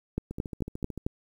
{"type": "two click trains", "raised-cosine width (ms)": 3, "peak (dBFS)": [-15, -23], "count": [5, 10], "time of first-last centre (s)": [[0.18, 1.065], [0.31, 0.977]], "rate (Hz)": [4.52, 13.5], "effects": ["9-bit"]}